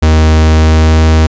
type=tone with pitch glide; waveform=45% pulse; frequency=78.6 to 79.28 Hz; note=D#2 to D#2; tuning=+18 to +33 cents; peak=-4 dBFS; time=0.02-1.27 s; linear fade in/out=10 ms; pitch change=+15 cents; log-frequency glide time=0.44-1.03 s; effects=resampled to 16000 Hz